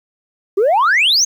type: exponential sweep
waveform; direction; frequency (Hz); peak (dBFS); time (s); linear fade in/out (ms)
sine; up; 370 to 6645; -8; 0.57-1.25; 10
effects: tanh soft clip ceiling -8 dBFS + 8-bit